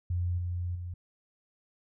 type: tone with level steps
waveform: sine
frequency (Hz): 88.3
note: F2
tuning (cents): +20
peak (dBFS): -27 / -30 / -35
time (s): 0.1-0.94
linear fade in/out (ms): 5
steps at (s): 0.38 / 0.75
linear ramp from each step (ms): 5
effects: none